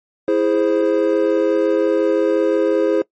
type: chord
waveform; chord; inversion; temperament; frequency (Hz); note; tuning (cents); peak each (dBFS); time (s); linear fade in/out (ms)
triangle; E augmented; none; equal; 329.6 / 415.3 / 523.3; E4 / G#4 / B#4; 0 / 0 / 0; -16; 0.28-3.02; 2
effects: noise-tail reverb RT60 0.1 s tail -22 dB re dry + MP3 32 kbps